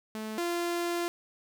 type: tone pair in turn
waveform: sawtooth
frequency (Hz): 217.5 / 345.3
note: A3 / F4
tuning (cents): -20 / -20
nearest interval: minor sixth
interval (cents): 800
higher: second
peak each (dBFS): -31 / -25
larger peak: second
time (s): 0.15-0.38 / 0.38-1.08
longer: second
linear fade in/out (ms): 0
effects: none